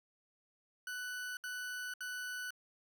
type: tone bursts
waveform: 40% pulse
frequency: 1489 Hz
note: F#6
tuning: 11 cents sharp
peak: -39 dBFS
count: 3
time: 0.87-2.506 s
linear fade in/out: 2 ms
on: 500 ms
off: 68 ms
effects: none